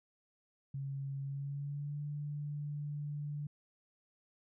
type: tone with pitch glide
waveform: sine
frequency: 137.7 to 146.73 Hz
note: C#3 to D3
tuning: -11 to -1 cents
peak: -37 dBFS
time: 0.74-3.47 s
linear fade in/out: 5 ms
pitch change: +110 cents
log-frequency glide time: 1.22-2.01 s
effects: none